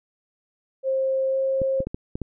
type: tone with pitch glide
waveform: sine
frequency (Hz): 531 to 534.4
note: C5 to C5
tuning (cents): +25 to +36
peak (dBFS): -20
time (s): 0.83-1.85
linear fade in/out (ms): 50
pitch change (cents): +11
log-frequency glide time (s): 1.3-1.37
type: clicks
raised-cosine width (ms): 3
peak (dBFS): -16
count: 6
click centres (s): 1.617 / 1.804 / 1.87 / 1.945 / 2.155 / 2.217
effects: none